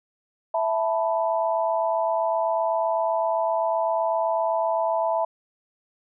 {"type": "chord", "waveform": "sine", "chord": "E suspended fourth", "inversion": "none", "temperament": "equal", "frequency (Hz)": [659.3, 880, 987.8], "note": ["E5", "A5", "B5"], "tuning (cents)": [0, 0, 0], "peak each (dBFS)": [-23, -26, -28], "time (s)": [0.54, 5.25], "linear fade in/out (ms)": 5, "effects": []}